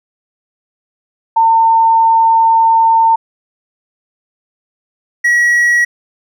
sine / triangle tone pair in turn, 905 / 1917.6 Hz, A5 / A#6, +48 / +48 cents, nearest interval octave + minor second, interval 1300 cents, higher second, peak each -6 dBFS, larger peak neither, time 1.36-3.16 / 5.24-5.85 s, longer first, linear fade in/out 10 ms, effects none

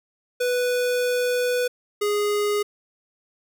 square tone pair in turn, 493.9 / 414 Hz, B4 / G#4, 0 / -5 cents, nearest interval minor third, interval 305 cents, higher first, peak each -21 dBFS, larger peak neither, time 0.4-1.68 / 2.01-2.63 s, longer first, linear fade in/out 10 ms, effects none

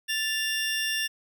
25% pulse tone pair together, 1760 / 2790 Hz, A6 / F7, 0 / -2 cents, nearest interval minor sixth, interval 798 cents, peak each -25 dBFS, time 0.08-1.08 s, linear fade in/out 20 ms, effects none

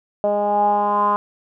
10% pulse tone with low-pass filter sweep, 205.8 Hz, G#3, 16 cents flat, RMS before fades -18 dBFS, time 0.24-1.16 s, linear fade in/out 0 ms, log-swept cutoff 660 to 1100 Hz, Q 7.7, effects none

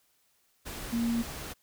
sine tone in noise, 233.1 Hz, A#3, in tune, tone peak -26 dBFS, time 0.92-1.23 s, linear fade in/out 20 ms, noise pink, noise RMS -40 dBFS, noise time 0.65-1.54 s, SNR +11 dB, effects white hiss -70 dBFS RMS until 1.62 s

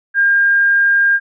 sine tone, 1608 Hz, G6, 44 cents sharp, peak -9 dBFS, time 0.14-1.2 s, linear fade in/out 50 ms, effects none

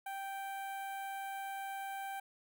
sawtooth tone with notch filter, 783 Hz, G5, 2 cents flat, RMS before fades -42 dBFS, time 0.06-2.2 s, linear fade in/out 5 ms, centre 5100 Hz, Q 0.51, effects none

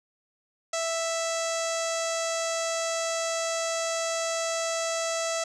sawtooth tone with low-pass filter, 659.3 Hz, E5, in tune, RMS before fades -29 dBFS, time 0.73-5.44 s, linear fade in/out 5 ms, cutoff 7000 Hz, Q 4.2, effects none

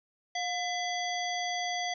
harmonic tone with a mistuned harmonic, 670 Hz, E5, 28 cents sharp, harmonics 1 / 3 / 5 / 7 / 9, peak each -33 / -36 / -38 / -42 / -42 dBFS, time 0.35-1.94 s, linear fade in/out 5 ms, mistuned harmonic 1, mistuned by +110 cents, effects none

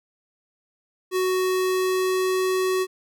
square tone with pitch glide, 371.1 to 373.5 Hz, F#4 to F#4, +5 to +16 cents, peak -21 dBFS, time 1.11-2.87 s, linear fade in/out 50 ms, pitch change +11 cents, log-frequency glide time 1.27-2.46 s, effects none

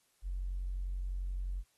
triangle tone with tanh clipping, 45.75 Hz, F#1, 19 cents flat, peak -34 dBFS, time 0.22-1.64 s, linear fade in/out 50 ms, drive 4 dB, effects white hiss -73 dBFS RMS until 1.77 s + AAC 32 kbps

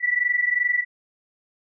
sine tone pair together, 1952.8 / 1975.5 Hz, B6 / B6, -20 / 0 cents, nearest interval unison, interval 20 cents, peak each -21 / -23 dBFS, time 0-0.85 s, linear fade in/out 50 ms, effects none

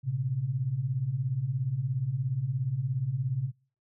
sine beating tone pair, 116.54 / 133.54 Hz, A#2 / C3, 0 / +36 cents, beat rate 17 Hz, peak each -33 / -28 dBFS, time 0.03-3.52 s, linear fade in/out 50 ms, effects noise-tail reverb RT60 0.4 s tail -24 dB re dry

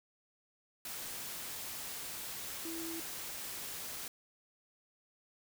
sine tone in noise, 329.6 Hz, E4, in tune, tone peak -41 dBFS, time 2.65-3 s, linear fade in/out 2 ms, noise white, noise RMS -43 dBFS, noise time 0.85-4.08 s, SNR -1 dB, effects none

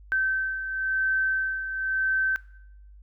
sine beating tone pair, 1544 / 1544.97 Hz, G6 / G6, -27 / -26 cents, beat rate 0.97 Hz, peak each -31 / -24 dBFS, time 0.12-2.36 s, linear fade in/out 0 ms, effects noise-tail reverb RT60 0.7 s tail -20 dB re dry + added 50 Hz sine -46 dBFS peak until 3.02 s

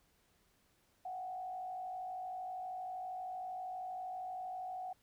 sine tone with frequency modulation, 740 Hz, F#5, in tune, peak -40 dBFS, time 1.05-4.93 s, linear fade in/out 5 ms, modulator 52.7 Hz, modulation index 0.49, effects pink hiss -73 dBFS RMS until 5.02 s

